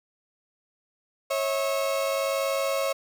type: tone pair together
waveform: 35% pulse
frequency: 547 / 648 Hz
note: C#5 / E5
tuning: -23 / -30 cents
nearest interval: minor third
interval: 293 cents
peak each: -24 / -28 dBFS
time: 1.3-2.93 s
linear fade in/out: 10 ms
effects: none